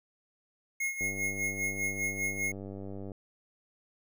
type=tone with tremolo; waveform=square; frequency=2159 Hz; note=C#7; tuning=46 cents flat; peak=-29 dBFS; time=0.8-2.52 s; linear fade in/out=5 ms; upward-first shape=sine; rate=5 Hz; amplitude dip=70%
type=click train; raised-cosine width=2 ms; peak=-29 dBFS; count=208; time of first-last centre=1.01-3.118 s; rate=98.2 Hz
effects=none